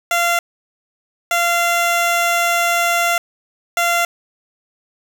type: tone bursts at uneven times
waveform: 15% pulse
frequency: 689 Hz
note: F5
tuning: 24 cents flat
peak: -8 dBFS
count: 3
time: 0.11-0.39 / 1.31-3.18 / 3.77-4.05 s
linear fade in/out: 2 ms
effects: none